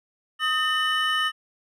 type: tone cluster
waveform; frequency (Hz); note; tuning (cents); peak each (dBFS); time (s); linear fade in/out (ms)
triangle; 1255 / 1809 / 2989; D#6 / A6 / F#7; +15 / +48 / +17; -24; 0.39-1.32; 50
effects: none